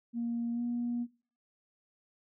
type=tone with pitch glide; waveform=sine; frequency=234.9 to 239.6 Hz; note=A#3 to A#3; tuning=+13 to +48 cents; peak=-30 dBFS; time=0.13-1.07 s; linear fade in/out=50 ms; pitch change=+35 cents; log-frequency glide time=0.53-0.61 s; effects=noise-tail reverb RT60 0.4 s tail -17 dB re dry + tanh soft clip ceiling -26 dBFS